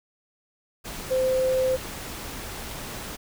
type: tone in noise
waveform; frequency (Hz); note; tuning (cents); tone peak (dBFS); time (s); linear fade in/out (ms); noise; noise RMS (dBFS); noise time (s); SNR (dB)
sine; 518; C5; -17; -20; 1.1-1.77; 20; pink; -36; 0.84-3.17; +13
effects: none